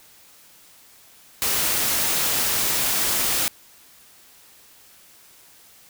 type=noise; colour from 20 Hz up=white; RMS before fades=-22 dBFS; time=1.42-3.48 s; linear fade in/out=0 ms; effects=white hiss -51 dBFS RMS until 5.89 s